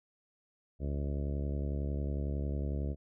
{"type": "harmonic tone", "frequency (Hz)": 71, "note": "C#2", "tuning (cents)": 42, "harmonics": [1, 2, 3, 4, 5, 6, 7, 8, 9], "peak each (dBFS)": [-33, -39, -43, -45, -47, -49, -50, -51, -52], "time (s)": [0.79, 2.96], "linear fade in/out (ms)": 50, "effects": []}